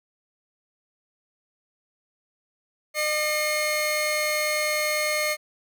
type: tone pair together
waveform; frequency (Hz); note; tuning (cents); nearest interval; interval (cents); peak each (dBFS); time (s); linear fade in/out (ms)
sawtooth; 606 / 2146; D#5 / C7; -46 / +43; octave + minor seventh; 2189; -22; 2.94-5.37; 50
effects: none